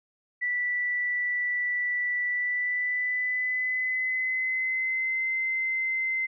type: tone with pitch glide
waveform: sine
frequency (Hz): 1966 to 2069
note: B6 to C7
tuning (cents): -8 to -20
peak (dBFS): -25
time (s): 0.41-6.27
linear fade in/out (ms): 20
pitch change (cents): +88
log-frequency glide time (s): 2.28-5.3
effects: none